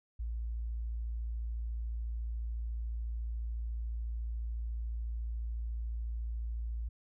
sine tone, 57 Hz, A#1, 38 cents flat, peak -34 dBFS, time 0.19-6.89 s, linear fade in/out 10 ms, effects none

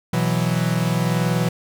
45% pulse chord, B suspended fourth, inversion none, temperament equal, 123.47 / 164.81 / 185 Hz, B2 / E3 / F#3, 0 / 0 / 0 cents, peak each -23 / -21 / -24 dBFS, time 0.13-1.49 s, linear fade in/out 5 ms, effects none

